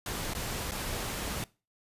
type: noise with dropouts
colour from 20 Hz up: pink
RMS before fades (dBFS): -35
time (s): 0.06-1.44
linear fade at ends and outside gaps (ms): 2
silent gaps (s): 0.336-0.349 / 0.711-0.718
effects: noise-tail reverb RT60 0.3 s tail -21 dB re dry + resampled to 32000 Hz